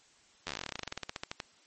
slowing click train, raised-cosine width 0.2 ms, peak -18 dBFS, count 26, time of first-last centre 0.47-1.402 s, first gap 11 ms, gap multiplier 1.09, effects white hiss -63 dBFS RMS until 1.66 s + MP3 32 kbps

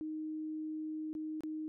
sine tone with dropouts, 311.1 Hz, D#4, in tune, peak -37 dBFS, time 0.01-1.68 s, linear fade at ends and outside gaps 0 ms, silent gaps 1.13-1.151 / 1.407-1.435 s, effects none

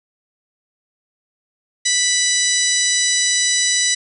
harmonic tone, 987.8 Hz, B5, in tune, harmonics 2 / 3 / 4 / 5 / 6 / 7 / 8 / 9, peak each -22 / -29 / -20 / -26 / -20 / -30 / -22 / -27 dBFS, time 1.85-3.95 s, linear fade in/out 10 ms, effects none

